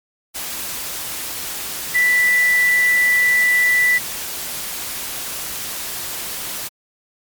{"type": "tone in noise", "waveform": "sine", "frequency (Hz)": 1975.5, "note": "B6", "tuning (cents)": 0, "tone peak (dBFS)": -12, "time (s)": [1.94, 3.99], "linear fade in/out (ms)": 20, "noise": "white", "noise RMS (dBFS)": -27, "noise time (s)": [0.34, 6.69], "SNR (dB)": 12, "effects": ["MP3 96 kbps"]}